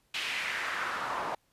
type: noise with band-pass filter sweep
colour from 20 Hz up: pink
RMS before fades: -34 dBFS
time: 0.14-1.35 s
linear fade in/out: 5 ms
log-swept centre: 2900 to 880 Hz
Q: 2.5
effects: pink hiss -71 dBFS RMS until 1.52 s + resampled to 32000 Hz